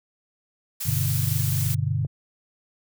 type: noise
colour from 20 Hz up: blue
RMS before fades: -30 dBFS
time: 0.8-1.75 s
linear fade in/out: 10 ms
type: chord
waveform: sine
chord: G major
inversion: none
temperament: equal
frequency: 98 / 123.47 / 146.83 Hz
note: G2 / B2 / D3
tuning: 0 / 0 / 0 cents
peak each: -26 dBFS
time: 0.85-2.07 s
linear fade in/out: 20 ms
type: click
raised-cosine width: 2 ms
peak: -26 dBFS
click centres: 2.049 s
effects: none